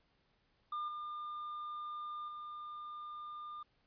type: tone with level steps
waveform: triangle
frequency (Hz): 1204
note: D6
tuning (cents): +43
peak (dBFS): -35 / -39 / -42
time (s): 0.72-3.63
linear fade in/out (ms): 5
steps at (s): 0.88 / 2.28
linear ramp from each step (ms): 2
effects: pink hiss -75 dBFS RMS until 3.86 s + resampled to 11025 Hz